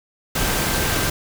sine tone in noise, 1568 Hz, G6, in tune, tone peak -31 dBFS, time 0.35-1.1 s, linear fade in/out 5 ms, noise pink, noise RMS -21 dBFS, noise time 0.35-1.1 s, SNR -13 dB, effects none

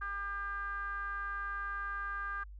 triangle ring-modulated tone, 200 Hz, G3, 35 cents sharp, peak -31 dBFS, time 0.01-2.44 s, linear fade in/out 10 ms, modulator 1400 Hz, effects added 50 Hz sine -46 dBFS peak until 2.59 s

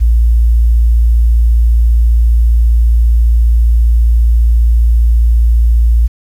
sine tone, 57.4 Hz, A#1, 26 cents flat, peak -5 dBFS, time 0-6.08 s, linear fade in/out 20 ms, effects 7-bit

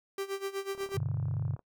45% pulse tone with tremolo, 392 Hz, G4, in tune, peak -31 dBFS, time 0.18-0.97 s, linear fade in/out 2 ms, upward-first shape sine, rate 8.1 Hz, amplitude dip 85%
click train, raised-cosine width 1 ms, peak -36 dBFS, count 31, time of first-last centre 0.75-1.593 s, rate 35.6 Hz
sine chord, G major, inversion none, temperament equal with one note detuned, 98.68 / 123.47 / 146.83 Hz, G2 / B2 / D3, +12 / 0 / 0 cents, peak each -34 dBFS, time 0.94-1.56 s, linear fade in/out 20 ms
effects noise-tail reverb RT60 0.1 s tail -23 dB re dry

